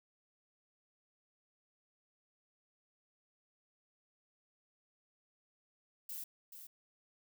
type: noise with echo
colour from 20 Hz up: violet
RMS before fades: -44 dBFS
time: 6.09-6.24 s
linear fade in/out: 5 ms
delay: 430 ms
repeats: 1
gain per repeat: -8 dB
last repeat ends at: 6.67 s
effects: none